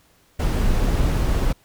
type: noise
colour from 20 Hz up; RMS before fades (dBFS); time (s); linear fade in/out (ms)
brown; -19; 0.39-1.53; 10
effects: pink hiss -58 dBFS RMS until 1.64 s